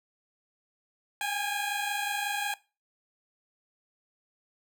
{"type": "tone pair together", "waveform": "15% pulse", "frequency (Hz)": [805.1, 830.6], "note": ["G5", "G#5"], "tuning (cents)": [46, 0], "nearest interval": "minor second", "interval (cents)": 54, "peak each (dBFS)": -26, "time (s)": [1.21, 2.54], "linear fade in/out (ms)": 2, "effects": ["noise-tail reverb RT60 0.3 s tail -20 dB re dry"]}